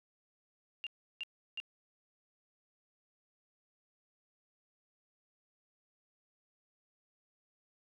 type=tone bursts; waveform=sine; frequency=2794 Hz; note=F7; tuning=in tune; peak=-37 dBFS; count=3; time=0.84-1.601 s; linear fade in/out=0 ms; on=27 ms; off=340 ms; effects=none